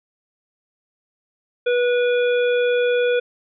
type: harmonic tone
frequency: 488.2 Hz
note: B4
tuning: 20 cents flat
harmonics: 1 / 3 / 5 / 7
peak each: -16 / -26 / -30 / -33 dBFS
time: 1.66-3.2 s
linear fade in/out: 10 ms
effects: none